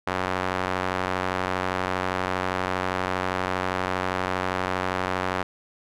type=tone with band-pass filter; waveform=sawtooth; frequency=92.5 Hz; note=F#2; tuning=in tune; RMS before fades=-27 dBFS; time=0.07-5.43 s; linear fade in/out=5 ms; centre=1200 Hz; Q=0.88; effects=none